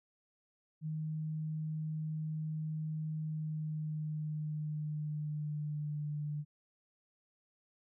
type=tone with pitch glide; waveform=sine; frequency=155.8 to 148.68 Hz; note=D#3 to D3; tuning=+3 to +22 cents; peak=-35 dBFS; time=0.81-6.45 s; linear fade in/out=50 ms; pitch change=-81 cents; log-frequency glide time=3.19-6.08 s; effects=none